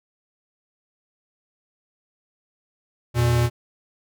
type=tone pair together; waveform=square; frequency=84.51 / 119.9 Hz; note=E2 / A#2; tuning=+44 / +49 cents; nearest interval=tritone; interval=605 cents; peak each=-26 / -18 dBFS; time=3.14-3.5 s; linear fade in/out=50 ms; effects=none